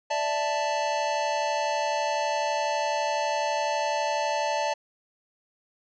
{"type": "chord", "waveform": "square", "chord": "D suspended second", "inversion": "none", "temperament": "equal", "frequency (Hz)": [587.3, 659.3, 880], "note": ["D5", "E5", "A5"], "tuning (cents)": [0, 0, 0], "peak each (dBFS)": [-30, -33, -28], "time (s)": [0.1, 4.74], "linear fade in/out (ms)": 10, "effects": ["resampled to 16000 Hz"]}